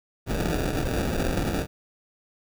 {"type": "noise with sample-and-hold", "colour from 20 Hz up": "pink", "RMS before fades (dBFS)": -26, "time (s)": [0.26, 1.67], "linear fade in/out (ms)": 50, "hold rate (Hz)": 1050, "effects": []}